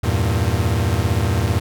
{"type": "chord", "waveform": "40% pulse", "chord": "E diminished", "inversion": "none", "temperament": "equal with one note detuned", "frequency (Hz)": [82.41, 98, 115.54], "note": ["E2", "G2", "Bb2"], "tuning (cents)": [0, 0, -15], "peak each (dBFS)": -20, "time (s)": [0.03, 1.6], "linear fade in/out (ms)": 10, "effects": []}